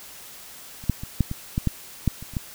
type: clicks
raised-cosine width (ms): 5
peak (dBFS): -28 / -7 / -20 / -6 / -16 / -10 / -8 / -7 / -25 / -28 / -13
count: 11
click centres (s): 0.839 / 0.897 / 1.035 / 1.207 / 1.314 / 1.579 / 1.673 / 2.077 / 2.226 / 2.337 / 2.368
effects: white hiss -43 dBFS RMS until 2.54 s